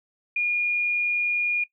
sine tone, 2430 Hz, D#7, 42 cents flat, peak -21 dBFS, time 0.36-1.64 s, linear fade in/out 5 ms, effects noise-tail reverb RT60 0.1 s tail -18 dB re dry

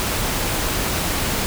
pink noise, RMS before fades -22 dBFS, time 0-1.46 s, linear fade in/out 0 ms, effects none

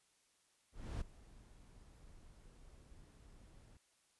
brown noise with ADSR envelope, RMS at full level -40 dBFS, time 0.72-3.77 s, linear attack 290 ms, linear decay 11 ms, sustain -20 dB, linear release 3 ms, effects white hiss -75 dBFS RMS until 4.19 s + resampled to 24000 Hz

